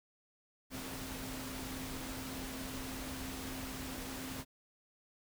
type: tone in noise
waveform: sine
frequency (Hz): 261.6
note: C4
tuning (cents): 0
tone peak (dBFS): -45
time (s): 0.7-4.45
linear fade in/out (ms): 50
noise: pink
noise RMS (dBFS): -44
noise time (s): 0.7-4.45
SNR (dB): -4
effects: none